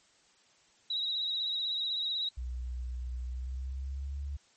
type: tone with vibrato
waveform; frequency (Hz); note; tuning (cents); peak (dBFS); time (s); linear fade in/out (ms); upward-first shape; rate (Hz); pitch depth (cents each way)
sine; 3851; B7; -44; -30; 0.9-2.29; 5; sine; 16; 45
type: tone with pitch glide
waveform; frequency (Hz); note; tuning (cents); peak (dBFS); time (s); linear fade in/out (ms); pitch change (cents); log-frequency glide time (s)
sine; 61.8 to 70.58; B1 to C#2; +2 to +32; -34; 2.37-4.37; 10; +230; 3.24-4.24
effects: white hiss -65 dBFS RMS until 4.56 s + MP3 32 kbps